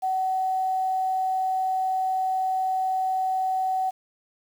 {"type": "tone with quantisation", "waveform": "sine", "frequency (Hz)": 754, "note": "F#5", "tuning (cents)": 32, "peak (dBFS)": -22, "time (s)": [0.02, 3.91], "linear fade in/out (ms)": 20, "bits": 8, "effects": []}